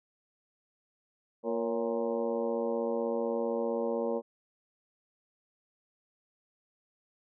harmonic tone with a mistuned harmonic, 116.54 Hz, A#2, in tune, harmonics 2 / 3 / 4 / 5 / 6 / 7 / 8 / 9, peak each -36 / -38 / -32 / -34 / -48 / -44 / -44 / -49 dBFS, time 1.43-4.22 s, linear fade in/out 50 ms, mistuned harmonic 5, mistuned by -63 cents, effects none

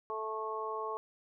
harmonic tone, 218.8 Hz, A3, 9 cents flat, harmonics 2 / 3 / 4 / 5, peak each -39 / -45 / -42 / -38 dBFS, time 0.1-0.97 s, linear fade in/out 0 ms, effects none

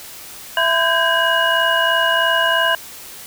sine tone cluster, 664 / 1013 / 1568 / 1631 / 2899 Hz, E5 / B5 / G6 / G#6 / F#7, +12 / +44 / 0 / -32 / -36 cents, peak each -20 dBFS, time 0.57-2.75 s, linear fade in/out 2 ms, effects white hiss -36 dBFS RMS until 3.26 s

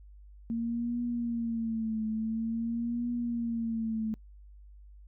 sine tone with vibrato, 229 Hz, A#3, 31 cents flat, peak -29 dBFS, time 0.5-4.14 s, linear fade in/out 0 ms, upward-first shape triangle, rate 0.48 Hz, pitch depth 89 cents each way, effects noise-tail reverb RT60 0.1 s tail -26 dB re dry + added 50 Hz sine -49 dBFS peak until 5.07 s

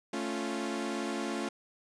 sawtooth chord, A augmented, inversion none, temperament equal, 220 / 277.2 / 349.2 Hz, A3 / C#4 / E#4, 0 / 0 / 0 cents, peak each -33 dBFS, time 0.13-1.49 s, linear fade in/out 5 ms, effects resampled to 22050 Hz

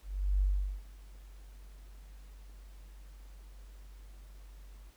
sine tone with ADSR envelope, 48.17 Hz, G1, 30 cents flat, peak -24 dBFS, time 0.02-4.91 s, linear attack 390 ms, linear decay 410 ms, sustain -24 dB, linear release 23 ms, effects pink hiss -64 dBFS RMS until 4.96 s

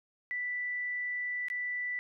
sine tone with dropouts, 1975 Hz, B6, in tune, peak -32 dBFS, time 0.31-1.99 s, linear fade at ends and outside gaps 0 ms, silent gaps 1.484-1.501 s, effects none

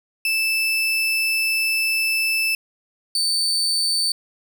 35% pulse tone pair in turn, 2637 / 4543 Hz, E7 / C#8, 0 / +42 cents, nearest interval major sixth, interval 942 cents, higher second, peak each -17 dBFS, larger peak neither, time 0.25-2.55 / 3.15-4.12 s, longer first, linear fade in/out 2 ms, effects 9-bit

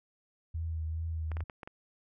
sine tone with vibrato, 80.6 Hz, E2, 38 cents flat, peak -32 dBFS, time 0.54-1.44 s, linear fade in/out 10 ms, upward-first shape triangle, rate 2.4 Hz, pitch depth 37 cents each way
clicks, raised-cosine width 0.5 ms, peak -28 dBFS, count 6, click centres 1.317 / 1.369 / 1.406 / 1.498 / 1.632 / 1.675 s
effects none

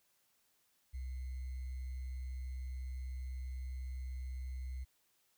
sine tone with sample-and-hold, 64 Hz, C2, 38 cents flat, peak -39 dBFS, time 0.93-4.85 s, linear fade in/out 20 ms, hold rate 2100 Hz, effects white hiss -75 dBFS RMS until 5.37 s

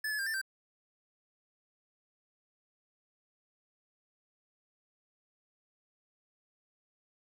square tone with pitch steps, 1734 / 1711 / 1595 / 1780 / 1565 Hz, A6 / A6 / G6 / A6 / G6, -26 / -49 / +30 / +20 / -3 cents, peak -33 dBFS, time 0.04-0.415 s, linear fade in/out 5 ms, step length 75 ms, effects none

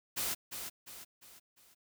white noise with echo, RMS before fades -35 dBFS, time 0.16-0.35 s, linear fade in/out 20 ms, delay 350 ms, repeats 4, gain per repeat -7 dB, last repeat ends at 1.75 s, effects none

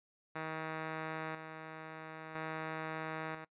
5% pulse tone with tremolo, 158.6 Hz, D#3, 33 cents sharp, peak -27 dBFS, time 0.35-3.45 s, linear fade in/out 10 ms, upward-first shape square, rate 0.5 Hz, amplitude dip 55%, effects noise-tail reverb RT60 0.1 s tail -23 dB re dry + resampled to 8000 Hz

